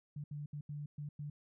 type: tone bursts at uneven times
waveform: sine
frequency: 146.83 Hz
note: D3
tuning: in tune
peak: -40 dBFS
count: 6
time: 0.16-0.24 / 0.31-0.46 / 0.53-0.61 / 0.69-0.86 / 0.98-1.09 / 1.19-1.3 s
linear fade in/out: 5 ms
effects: none

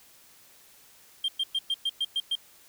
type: tone bursts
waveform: sine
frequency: 3185 Hz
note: G7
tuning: 27 cents sharp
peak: -22 dBFS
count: 8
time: 1.24-2.354 s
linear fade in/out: 5 ms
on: 43 ms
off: 110 ms
effects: tanh soft clip ceiling -23 dBFS + white hiss -56 dBFS RMS until 2.68 s

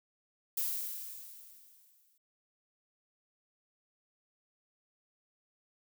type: noise with exponential decay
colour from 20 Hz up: violet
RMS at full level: -32 dBFS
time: 0.57-2.18 s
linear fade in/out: 5 ms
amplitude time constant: 350 ms
effects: none

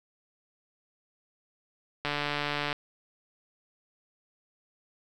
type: click train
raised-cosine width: 0.3 ms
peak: -14 dBFS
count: 100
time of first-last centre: 2.05-2.728 s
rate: 146 Hz
effects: 9-bit

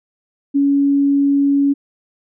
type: tone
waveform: sine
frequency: 280.7 Hz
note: C#4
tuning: 22 cents sharp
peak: -11 dBFS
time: 0.54-1.74 s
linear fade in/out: 20 ms
effects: none

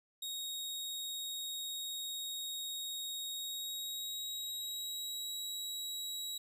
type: tone with pitch glide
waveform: sawtooth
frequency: 3759 to 3867 Hz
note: A#7 to B7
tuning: +14 to -37 cents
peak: -36 dBFS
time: 0.22-6.38 s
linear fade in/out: 5 ms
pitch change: +49 cents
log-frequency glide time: 3.33-5.33 s
effects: none

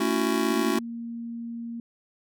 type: chord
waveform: square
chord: F# minor seventh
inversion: first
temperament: just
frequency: 222 / 277.5 / 333 / 370 Hz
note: A3 / C#4 / E4 / F#4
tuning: +16 / +2 / +18 / 0 cents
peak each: -29 dBFS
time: 0-0.79 s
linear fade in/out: 5 ms
type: tone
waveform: sine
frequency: 233.1 Hz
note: A#3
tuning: in tune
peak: -32 dBFS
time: 0.5-1.8 s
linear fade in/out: 2 ms
effects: none

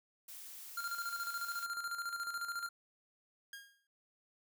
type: noise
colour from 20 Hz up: blue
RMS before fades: -50 dBFS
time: 0.28-1.66 s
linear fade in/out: 5 ms
type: tone with tremolo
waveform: square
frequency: 1391 Hz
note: F6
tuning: 7 cents flat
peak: -37 dBFS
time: 0.77-2.69 s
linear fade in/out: 5 ms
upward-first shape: square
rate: 14 Hz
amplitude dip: 55%
type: tone with exponential decay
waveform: sawtooth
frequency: 1624 Hz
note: G#6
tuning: 39 cents flat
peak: -40 dBFS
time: 3.53-3.87 s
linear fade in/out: 2 ms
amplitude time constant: 73 ms
effects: none

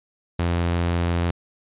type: tone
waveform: sawtooth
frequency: 86 Hz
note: F2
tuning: 26 cents flat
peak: -16 dBFS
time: 0.39-1.31 s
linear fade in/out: 5 ms
effects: resampled to 8000 Hz

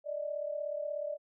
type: tone pair together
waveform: sine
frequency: 585.7 / 622.3 Hz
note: D5 / D#5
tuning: -5 / 0 cents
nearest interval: minor second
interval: 105 cents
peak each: -35 / -39 dBFS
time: 0.04-1.18 s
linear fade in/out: 50 ms
effects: none

